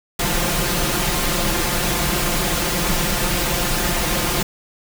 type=noise with comb filter; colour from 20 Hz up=pink; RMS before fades=-20 dBFS; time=0.19-4.43 s; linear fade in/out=5 ms; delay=5.7 ms; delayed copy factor=+0.75; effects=none